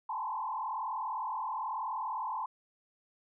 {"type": "tone with frequency modulation", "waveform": "sine", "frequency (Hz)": 950, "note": "A#5", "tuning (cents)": 33, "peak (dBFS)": -33, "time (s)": [0.09, 2.46], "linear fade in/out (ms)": 5, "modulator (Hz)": 41, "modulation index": 2.7, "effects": []}